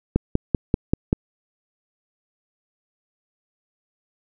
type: click train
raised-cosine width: 3 ms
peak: -4 dBFS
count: 6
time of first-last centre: 0.16-1.129 s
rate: 5.16 Hz
effects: none